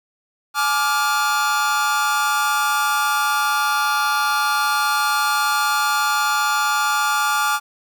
45% pulse chord, D diminished, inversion second, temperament just, 845.8 / 1174.7 / 1409.6 Hz, Ab5 / D6 / F6, +31 / 0 / +16 cents, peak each -23 / -21 / -21 dBFS, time 0.54-7.6 s, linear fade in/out 50 ms, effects 9-bit

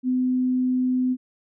sine tone, 254 Hz, B3, 49 cents sharp, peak -19 dBFS, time 0.03-1.17 s, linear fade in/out 50 ms, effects none

